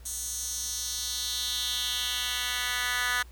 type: tone with high-pass filter sweep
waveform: 10% pulse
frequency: 246.9 Hz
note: B3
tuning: in tune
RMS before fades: -31 dBFS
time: 0.05-3.23 s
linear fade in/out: 10 ms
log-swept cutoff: 7500 to 1700 Hz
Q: 2.3
effects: added 60 Hz sine -46 dBFS peak until 3.31 s + pink hiss -58 dBFS RMS until 3.31 s